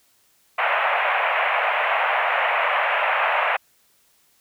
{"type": "band-pass noise", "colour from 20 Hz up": "pink", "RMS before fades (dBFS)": -21, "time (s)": [0.58, 3.57], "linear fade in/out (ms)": 10, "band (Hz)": [590, 2700], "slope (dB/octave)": 48, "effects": ["white hiss -61 dBFS RMS until 4.4 s"]}